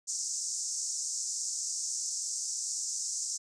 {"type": "band-pass noise", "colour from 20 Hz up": "white", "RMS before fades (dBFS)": -35, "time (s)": [0.07, 3.38], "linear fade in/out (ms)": 20, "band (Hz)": [5500, 7900], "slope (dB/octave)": 48, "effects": ["resampled to 22050 Hz"]}